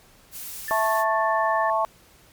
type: noise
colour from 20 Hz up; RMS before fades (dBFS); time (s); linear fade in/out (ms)
blue; -36; 0.31-1.05; 50
type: tone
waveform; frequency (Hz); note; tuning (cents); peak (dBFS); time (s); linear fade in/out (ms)
sine; 1768; A6; +8; -28; 0.68-1.7; 2
type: harmonic tone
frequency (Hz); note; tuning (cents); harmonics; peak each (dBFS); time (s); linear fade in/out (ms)
220; A3; 0; 3 / 4 / 5; -24 / -24 / -24; 0.71-1.85; 0
effects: pink hiss -54 dBFS RMS until 2.32 s + MP3 96 kbps